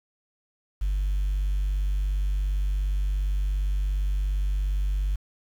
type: tone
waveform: sine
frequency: 48.63 Hz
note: G1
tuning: 13 cents flat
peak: -21 dBFS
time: 0.81-5.16 s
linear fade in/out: 10 ms
effects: tanh soft clip ceiling -19 dBFS + 8-bit